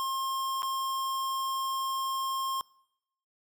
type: tone with dropouts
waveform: square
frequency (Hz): 1068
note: C6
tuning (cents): +35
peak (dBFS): -30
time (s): 0-2.61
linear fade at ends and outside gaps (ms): 0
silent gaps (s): 0.621-0.63
effects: noise-tail reverb RT60 0.8 s tail -25 dB re dry